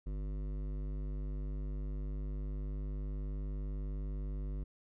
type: tone with hard clipping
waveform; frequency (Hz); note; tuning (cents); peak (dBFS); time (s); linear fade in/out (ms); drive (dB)
triangle; 49.91; G1; +32; -38; 0.06-4.64; 10; 18
effects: none